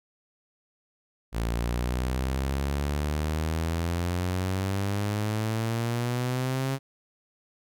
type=exponential sweep; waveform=sawtooth; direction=up; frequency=56 to 136.2 Hz; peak=-22 dBFS; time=1.32-6.79 s; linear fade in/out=50 ms; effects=none